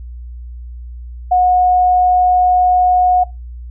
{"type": "tone", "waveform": "sine", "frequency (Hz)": 727, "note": "F#5", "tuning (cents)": -31, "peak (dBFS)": -8, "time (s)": [1.31, 3.24], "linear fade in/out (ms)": 10, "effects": ["noise-tail reverb RT60 0.2 s tail -19 dB re dry", "added 60 Hz sine -27 dBFS peak until 3.7 s"]}